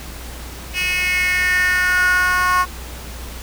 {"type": "tone with high-pass filter sweep", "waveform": "10% pulse", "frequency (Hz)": 363.7, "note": "F#4", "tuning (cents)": -30, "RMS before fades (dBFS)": -17, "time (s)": [0.73, 2.66], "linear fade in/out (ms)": 50, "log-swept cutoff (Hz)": [2700, 1100], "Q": 5.4, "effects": ["added 60 Hz sine -32 dBFS peak until 3.42 s", "pink hiss -35 dBFS RMS until 3.42 s"]}